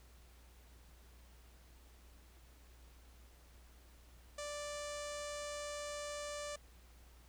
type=tone with low-pass filter; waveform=sawtooth; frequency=587.3 Hz; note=D5; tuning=in tune; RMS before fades=-44 dBFS; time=4.38-6.56 s; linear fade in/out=5 ms; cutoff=7600 Hz; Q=2.5; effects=added 60 Hz sine -59 dBFS peak until 7.28 s + pink hiss -66 dBFS RMS until 7.28 s